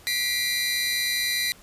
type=tone cluster; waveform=25% pulse; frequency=1945 / 2075 / 2371 / 4050 Hz; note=B6 / C7 / D7 / B7; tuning=-27 / -15 / +16 / +43 cents; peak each=-25 / -28 / -28 / -22 dBFS; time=0.07-1.52 s; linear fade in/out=0 ms; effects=pink hiss -51 dBFS RMS until 1.62 s + resampled to 32000 Hz